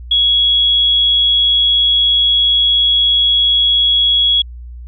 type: tone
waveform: sine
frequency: 3339 Hz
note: G#7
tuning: 9 cents sharp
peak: -9 dBFS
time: 0.11-4.42 s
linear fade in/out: 5 ms
effects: added 60 Hz sine -28 dBFS peak until 4.87 s